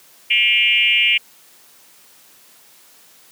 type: tone with frequency modulation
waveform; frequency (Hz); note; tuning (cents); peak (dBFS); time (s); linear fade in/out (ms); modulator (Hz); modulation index
sine; 2600; E7; -24; -12; 0.3-1.18; 10; 220; 1.9
effects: white hiss -49 dBFS RMS until 3.31 s + high-pass 150 Hz 12 dB/octave